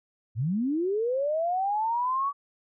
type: linear sweep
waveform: sine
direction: up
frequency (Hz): 98 to 1144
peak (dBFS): -24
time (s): 0.35-2.33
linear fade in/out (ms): 50
effects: none